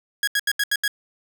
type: tone bursts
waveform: sawtooth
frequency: 1656 Hz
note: G#6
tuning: 5 cents flat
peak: -15 dBFS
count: 6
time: 0.23-0.879 s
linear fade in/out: 2 ms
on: 44 ms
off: 77 ms
effects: 7-bit